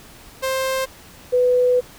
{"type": "tone pair in turn", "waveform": ["sawtooth", "sine"], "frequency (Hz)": [527, 497.2], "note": ["C5", "B4"], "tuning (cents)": [12, 12], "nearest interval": "minor second", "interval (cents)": 100, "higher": "first", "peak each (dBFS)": [-16, -13], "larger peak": "second", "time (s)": [[0.42, 0.86], [1.32, 1.81]], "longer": "second", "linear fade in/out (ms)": 20, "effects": ["pink hiss -44 dBFS RMS until 1.98 s"]}